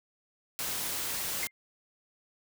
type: noise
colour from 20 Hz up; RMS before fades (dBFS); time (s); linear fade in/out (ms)
white; -34; 0.59-1.47; 0
type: tone with exponential decay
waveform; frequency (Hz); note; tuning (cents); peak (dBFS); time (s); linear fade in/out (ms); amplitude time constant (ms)
sine; 2107; C7; +12; -28; 1.43-1.51; 0; 17
effects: none